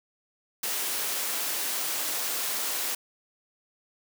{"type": "high-pass noise", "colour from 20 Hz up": "white", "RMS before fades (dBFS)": -30, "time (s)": [0.63, 2.95], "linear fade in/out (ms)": 5, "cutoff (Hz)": 300, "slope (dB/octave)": 12, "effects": []}